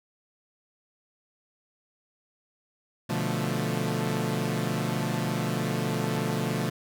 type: chord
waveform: sawtooth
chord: B half-diminished seventh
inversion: none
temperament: equal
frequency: 123.47 / 146.83 / 174.61 / 220 Hz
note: B2 / D3 / F3 / A3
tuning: 0 / 0 / 0 / 0 cents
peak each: -28 dBFS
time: 3.09-6.7 s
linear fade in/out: 10 ms
effects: none